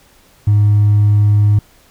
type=tone with hard clipping; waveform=triangle; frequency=103.83 Hz; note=G#2; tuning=in tune; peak=-7 dBFS; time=0.47-1.59 s; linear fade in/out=5 ms; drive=2 dB; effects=pink hiss -49 dBFS RMS until 1.9 s